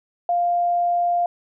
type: tone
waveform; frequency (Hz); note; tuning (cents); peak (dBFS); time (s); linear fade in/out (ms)
sine; 699; F5; +1; -17; 0.29-1.26; 2
effects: none